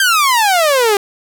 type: exponential sweep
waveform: sawtooth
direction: down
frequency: 1613 to 392 Hz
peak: -6 dBFS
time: 0-0.97 s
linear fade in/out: 2 ms
effects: none